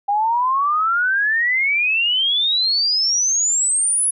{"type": "exponential sweep", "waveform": "sine", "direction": "up", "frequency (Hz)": [798, 10548], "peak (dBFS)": -15, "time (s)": [0.08, 4.11], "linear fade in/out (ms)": 10, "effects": []}